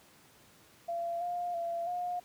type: tone with pitch steps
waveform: sine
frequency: 683 / 705 / 681 / 713 Hz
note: F5 / F5 / F5 / F5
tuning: -39 / +16 / -44 / +36 cents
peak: -32 dBFS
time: 0.88-2.2 s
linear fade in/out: 10 ms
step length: 330 ms
effects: pink hiss -60 dBFS RMS until 2.24 s + high-pass 100 Hz 12 dB/octave